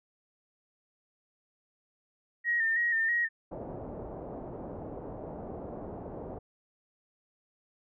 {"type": "tone with vibrato", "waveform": "sine", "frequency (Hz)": 1849, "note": "A#6", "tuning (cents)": -15, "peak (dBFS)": -25, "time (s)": [2.44, 3.29], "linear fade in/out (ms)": 50, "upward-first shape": "square", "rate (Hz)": 3.1, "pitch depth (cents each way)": 40}
{"type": "low-pass noise", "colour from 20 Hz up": "white", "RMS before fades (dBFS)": -41, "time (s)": [3.51, 6.39], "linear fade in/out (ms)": 10, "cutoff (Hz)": 690, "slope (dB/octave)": 24}
{"effects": []}